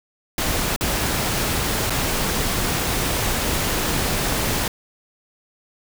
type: noise with dropouts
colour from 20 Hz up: pink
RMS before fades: -22 dBFS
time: 0.38-4.68 s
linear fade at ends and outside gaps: 2 ms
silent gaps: 0.762-0.809 / 1.898-1.904 s
effects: none